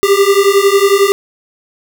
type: beating tone pair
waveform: square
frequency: 392 / 403 Hz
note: G4 / G4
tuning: 0 / +48 cents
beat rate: 11 Hz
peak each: -11 dBFS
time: 0.03-1.12 s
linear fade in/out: 0 ms
effects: none